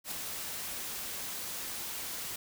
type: noise with ADSR envelope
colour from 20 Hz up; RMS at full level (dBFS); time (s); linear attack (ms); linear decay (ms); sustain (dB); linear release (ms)
white; -36; 0.04-2.36; 75; 4; -3; 4
effects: none